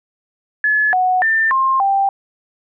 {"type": "tone with pitch steps", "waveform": "sine", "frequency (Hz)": [1711, 738, 1789, 1061, 787], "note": ["A6", "F#5", "A6", "C6", "G5"], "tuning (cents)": [-49, -5, 28, 24, 7], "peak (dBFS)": -12, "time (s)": [0.64, 2.09], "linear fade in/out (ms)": 2, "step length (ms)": 290, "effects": []}